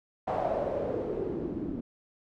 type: noise with low-pass filter sweep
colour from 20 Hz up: white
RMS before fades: -32 dBFS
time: 0.27-1.81 s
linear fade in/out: 10 ms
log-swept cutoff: 760 to 260 Hz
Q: 4.4
effects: none